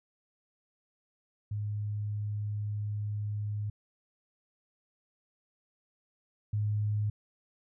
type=tone pair in turn; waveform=sine; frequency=104.4 / 105.07 Hz; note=G#2 / G#2; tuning=+10 / +21 cents; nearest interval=unison; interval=11 cents; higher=second; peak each=-31 / -27 dBFS; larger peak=second; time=1.51-3.7 / 6.53-7.1 s; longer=first; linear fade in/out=5 ms; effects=none